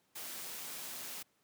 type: noise with amplitude modulation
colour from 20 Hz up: white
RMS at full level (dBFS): -43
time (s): 0.15-1.23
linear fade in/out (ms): 10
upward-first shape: sine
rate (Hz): 167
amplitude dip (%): 25
effects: pink hiss -74 dBFS RMS until 1.43 s + high-pass 150 Hz 12 dB/octave